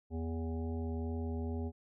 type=harmonic tone with a mistuned harmonic; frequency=81.7 Hz; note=E2; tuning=15 cents flat; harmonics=1 / 3 / 5 / 7 / 9 / 10; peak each=-36 / -40 / -44 / -53 / -53 / -55 dBFS; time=0.1-1.72 s; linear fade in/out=50 ms; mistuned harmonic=3; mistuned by=-17 cents; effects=none